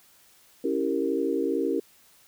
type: chord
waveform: sine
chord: C# diminished seventh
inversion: none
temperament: equal with one note detuned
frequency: 277.2 / 329.6 / 392 / 463.2 Hz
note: C#4 / E4 / G4 / Bb4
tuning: 0 / 0 / 0 / -11 cents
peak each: -29 dBFS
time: 0.64-1.8 s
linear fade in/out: 5 ms
effects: white hiss -58 dBFS RMS until 2.27 s